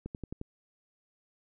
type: click train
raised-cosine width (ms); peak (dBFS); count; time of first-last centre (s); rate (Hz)
3; -25; 5; 0.06-0.414; 11.3
effects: none